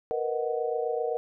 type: chord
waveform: sine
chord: B major seventh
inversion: third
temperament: equal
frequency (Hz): 466.2 / 493.9 / 622.3 / 740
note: A#4 / B4 / D#5 / F#5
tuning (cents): 0 / 0 / 0 / 0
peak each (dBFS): -29 / -33 / -34 / -34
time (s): 0.11-1.17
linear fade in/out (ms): 0
effects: none